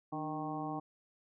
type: harmonic tone with a mistuned harmonic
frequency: 155.56 Hz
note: D#3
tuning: in tune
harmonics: 1 / 2 / 3 / 4 / 5 / 6 / 7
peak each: -44 / -40 / -50 / -48 / -41 / -49 / -45 dBFS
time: 0.12-0.8 s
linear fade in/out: 10 ms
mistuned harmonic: 2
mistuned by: -58 cents
effects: none